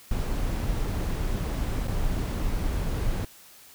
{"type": "noise with dropouts", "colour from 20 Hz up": "brown", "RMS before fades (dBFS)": -27, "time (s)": [0.11, 3.25], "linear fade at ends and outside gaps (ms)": 2, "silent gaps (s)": [1.873, 1.881], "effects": ["white hiss -51 dBFS RMS until 3.74 s"]}